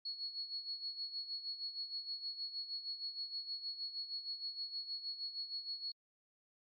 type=tone with tremolo; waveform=sine; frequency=4357 Hz; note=C#8; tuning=31 cents flat; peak=-38 dBFS; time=0.05-5.92 s; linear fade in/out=5 ms; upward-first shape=sine; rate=6.4 Hz; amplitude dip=70%; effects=AAC 32 kbps